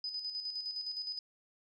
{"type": "tone with tremolo", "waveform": "sine", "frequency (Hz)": 5000, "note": "D#8", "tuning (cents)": 8, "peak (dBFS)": -35, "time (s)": [0.04, 1.19], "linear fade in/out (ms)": 2, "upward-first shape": "square", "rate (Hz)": 9.7, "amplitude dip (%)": 50, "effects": []}